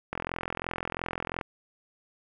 click train, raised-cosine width 0.5 ms, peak -16 dBFS, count 56, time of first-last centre 0.13-1.412 s, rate 42.9 Hz, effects none

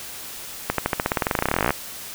accelerating click train, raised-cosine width 0.5 ms, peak -4 dBFS, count 27, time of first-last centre 0.7-1.706 s, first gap 83 ms, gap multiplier 0.93, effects white hiss -36 dBFS RMS until 2.14 s

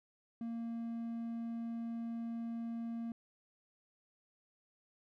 triangle tone, 231.1 Hz, A#3, 15 cents flat, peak -36 dBFS, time 0.41-3.12 s, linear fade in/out 2 ms, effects none

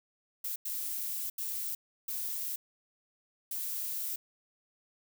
violet noise bursts at uneven times, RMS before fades -36 dBFS, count 5, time 0.44-0.56 / 0.65-1.3 / 1.38-1.75 / 2.08-2.56 / 3.51-4.16 s, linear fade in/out 5 ms, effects none

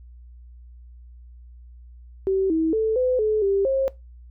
sine tone with pitch steps, 384.1 / 321.8 / 440.2 / 507 / 430.1 / 394.5 / 536 Hz, G4 / E4 / A4 / B4 / A4 / G4 / C5, -35 / -42 / +1 / +45 / -39 / +11 / +42 cents, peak -18 dBFS, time 2.27-3.88 s, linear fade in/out 0 ms, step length 230 ms, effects noise-tail reverb RT60 0.2 s tail -20 dB re dry + added 60 Hz sine -42 dBFS peak until 4.3 s

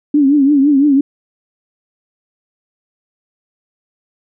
sine tone with vibrato, 283 Hz, C#4, 36 cents sharp, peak -7 dBFS, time 0.14-1.01 s, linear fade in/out 5 ms, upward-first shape triangle, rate 5.9 Hz, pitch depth 120 cents each way, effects none

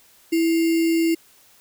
sine tone with sample-and-hold, 329.6 Hz, E4, in tune, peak -16 dBFS, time 0.32-1.15 s, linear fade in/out 10 ms, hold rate 2450 Hz, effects white hiss -54 dBFS RMS until 1.6 s

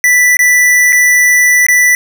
square tone with dropouts, 1975.5 Hz, B6, in tune, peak -6 dBFS, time 0.04-1.95 s, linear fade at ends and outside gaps 1 ms, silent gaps 0.369-0.391 / 0.924-0.928 / 1.666-1.685 s, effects none

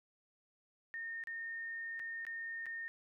sine tone with dropouts, 1831 Hz, A#6, 32 cents flat, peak -40 dBFS, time 0.94-2.88 s, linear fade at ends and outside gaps 0 ms, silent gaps 1.238-1.272 / 1.994-1.999 / 2.251-2.267 / 2.658-2.665 s, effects none

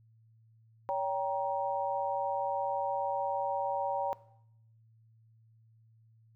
sine chord, G diminished, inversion second, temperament just, 564.5 / 784 / 940.8 Hz, Db5 / G5 / Bb5, +31 / 0 / +16 cents, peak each -34 dBFS, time 0.89-4.13 s, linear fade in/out 0 ms, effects noise-tail reverb RT60 0.7 s tail -18 dB re dry + added 112 Hz sine -60 dBFS peak until 6.35 s

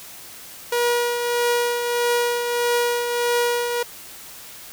sawtooth tone with tremolo, 479.9 Hz, B4, 50 cents flat, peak -13 dBFS, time 0.72-3.83 s, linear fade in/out 5 ms, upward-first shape triangle, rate 1.6 Hz, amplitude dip 50%, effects white hiss -40 dBFS RMS until 4.72 s

